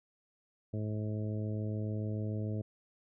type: harmonic tone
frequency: 106.9 Hz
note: A2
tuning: 49 cents flat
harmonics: 1 / 2 / 3 / 4 / 5 / 6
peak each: -34 / -40 / -44 / -46 / -48 / -50 dBFS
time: 0.73-2.62 s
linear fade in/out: 10 ms
effects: none